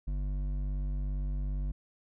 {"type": "tone with hard clipping", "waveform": "sine", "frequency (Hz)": 48.76, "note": "G1", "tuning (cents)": -8, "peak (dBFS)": -32, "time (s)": [0.07, 1.72], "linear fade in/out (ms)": 10, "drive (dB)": 9, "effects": []}